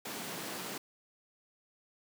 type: high-pass noise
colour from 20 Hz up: pink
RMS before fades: -41 dBFS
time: 0.05-0.78 s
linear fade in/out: 5 ms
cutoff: 170 Hz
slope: 24 dB/octave
effects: none